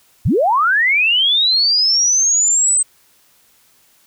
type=linear sweep; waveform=sine; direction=up; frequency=61.74 to 8260 Hz; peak=-11 dBFS; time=0.25-2.83 s; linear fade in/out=10 ms; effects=white hiss -54 dBFS RMS until 4.06 s